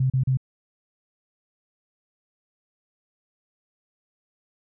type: tone bursts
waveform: sine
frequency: 130.81 Hz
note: C3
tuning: in tune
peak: -18 dBFS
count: 3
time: 0-0.372 s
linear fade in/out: 5 ms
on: 100 ms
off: 36 ms
effects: none